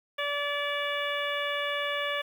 harmonic tone, 577 Hz, D5, 31 cents flat, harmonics 1 / 2 / 3 / 4 / 5 / 6, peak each -33 / -35 / -34 / -36 / -37 / -38 dBFS, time 0.18-2.22 s, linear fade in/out 10 ms, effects 9-bit

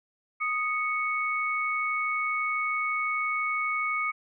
sine tone pair together, 1244.5 / 2217 Hz, D#6 / C#7, 0 / 0 cents, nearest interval minor seventh, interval 1000 cents, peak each -29 / -28 dBFS, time 0.4-4.12 s, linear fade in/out 20 ms, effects none

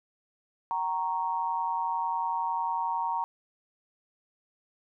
sine tone with amplitude modulation, 932.3 Hz, A#5, in tune, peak -23 dBFS, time 0.71-3.24 s, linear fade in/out 0 ms, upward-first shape sine, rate 171 Hz, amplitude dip 85%, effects none

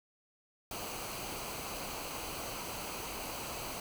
pink noise with comb filter, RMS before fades -41 dBFS, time 0.71-3.8 s, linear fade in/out 2 ms, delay 0.56 ms, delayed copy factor -0.55, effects none

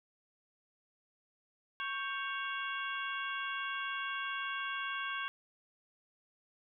harmonic tone with a mistuned harmonic, 554.4 Hz, C#5, in tune, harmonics 2 / 3 / 4 / 5 / 6, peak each -40 / -39 / -46 / -43 / -46 dBFS, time 1.8-5.28 s, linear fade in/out 0 ms, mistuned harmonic 3, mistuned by -96 cents, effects none

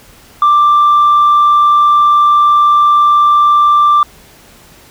sine tone, 1179 Hz, D6, 6 cents sharp, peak -3 dBFS, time 0.42-4.03 s, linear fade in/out 2 ms, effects tanh soft clip ceiling -3 dBFS + pink hiss -41 dBFS RMS until 4.9 s

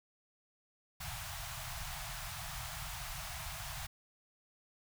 pink band-stop noise, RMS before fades -43 dBFS, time 1-3.87 s, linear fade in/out 10 ms, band 160 to 640 Hz, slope 96 dB/octave, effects none

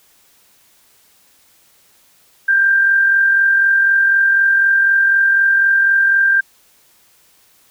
sine tone with amplitude modulation, 1586 Hz, G6, 20 cents sharp, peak -8 dBFS, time 2.48-6.41 s, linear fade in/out 10 ms, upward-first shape sine, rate 44 Hz, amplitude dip 35%, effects white hiss -53 dBFS RMS until 7.7 s

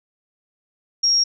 sine tone, 5588 Hz, F8, in tune, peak -14 dBFS, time 1.03-1.24 s, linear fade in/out 10 ms, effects none

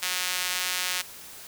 sawtooth tone with high-pass filter, 181.9 Hz, F#3, 29 cents flat, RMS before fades -29 dBFS, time 0.02-1.02 s, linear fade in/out 10 ms, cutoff 2300 Hz, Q 0.7, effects white hiss -44 dBFS RMS until 1.47 s

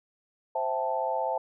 sine chord, A minor seventh, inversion first, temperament equal, 523.3 / 659.3 / 784 / 880 Hz, C5 / E5 / G5 / A5, 0 / 0 / 0 / 0 cents, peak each -32 / -32 / -34 / -30 dBFS, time 0.55-1.38 s, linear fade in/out 5 ms, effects none

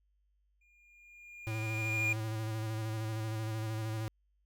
triangle tone with exponential growth, 2417 Hz, D7, 49 cents sharp, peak -26 dBFS, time 0.61-2.13 s, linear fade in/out 5 ms, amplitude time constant 330 ms
square tone with vibrato, 110 Hz, A2, in tune, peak -35 dBFS, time 1.47-4.08 s, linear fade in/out 0 ms, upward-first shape square, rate 13 Hz, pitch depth 24 cents each way
effects added 50 Hz sine -70 dBFS peak until 4.45 s

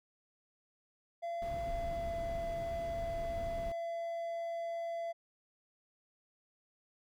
triangle tone with pitch glide, 681 to 674.3 Hz, F5 to E5, -44 to +39 cents, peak -34 dBFS, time 1.22-5.13 s, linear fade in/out 20 ms, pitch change -17 cents, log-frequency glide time 1.75-2.19 s
brown noise, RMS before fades -43 dBFS, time 1.42-3.72 s, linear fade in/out 2 ms
effects none

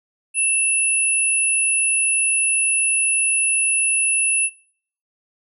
sine tone pair together, 2668 / 10117 Hz, E7 / D#9, +20 / +28 cents, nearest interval octave + major seventh, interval 2308 cents, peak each -22 / -17 dBFS, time 0.34-4.5 s, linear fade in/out 50 ms, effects noise-tail reverb RT60 0.6 s tail -23 dB re dry

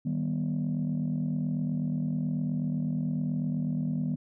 sine chord, Eb augmented, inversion none, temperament just, 155.56 / 194.45 / 243.1 Hz, Eb3 / G3 / B3, 0 / -14 / -27 cents, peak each -29 / -32 / -30 dBFS, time 0.05-4.16 s, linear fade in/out 10 ms, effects tanh soft clip ceiling -22 dBFS

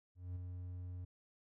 triangle tone with ADSR envelope, 90 Hz, F#2, 47 cents flat, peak -37 dBFS, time 0.15-1.05 s, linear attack 210 ms, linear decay 7 ms, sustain -4 dB, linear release 8 ms, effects none

